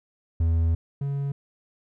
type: tone pair in turn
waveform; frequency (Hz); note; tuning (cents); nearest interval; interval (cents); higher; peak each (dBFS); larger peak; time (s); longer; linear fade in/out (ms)
triangle; 82.41 / 140; E2 / C#3; 0 / +18; major sixth; 918; second; -17 / -23; first; 0.4-0.75 / 1.01-1.32; first; 5
effects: none